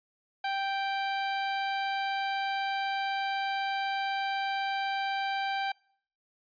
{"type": "tone", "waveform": "sawtooth", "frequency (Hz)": 784, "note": "G5", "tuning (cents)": 0, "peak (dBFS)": -25, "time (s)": [0.44, 5.72], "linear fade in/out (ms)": 5, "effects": ["noise-tail reverb RT60 0.6 s tail -26 dB re dry", "resampled to 11025 Hz"]}